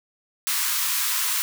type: high-pass noise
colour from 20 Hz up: white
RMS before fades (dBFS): -24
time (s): 0.47-1.42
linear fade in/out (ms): 0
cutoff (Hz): 920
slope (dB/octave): 96
effects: none